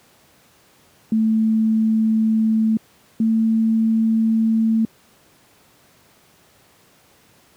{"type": "tone pair in turn", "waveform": "sine", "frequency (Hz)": [220.6, 223.3], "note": ["A3", "A3"], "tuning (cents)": [5, 26], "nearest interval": "unison", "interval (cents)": 21, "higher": "second", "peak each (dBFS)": -14, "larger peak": "neither", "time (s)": [[1.12, 2.77], [3.2, 4.85]], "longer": "neither", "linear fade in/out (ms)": 2, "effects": ["pink hiss -54 dBFS RMS until 7.56 s", "high-pass 100 Hz 12 dB/octave"]}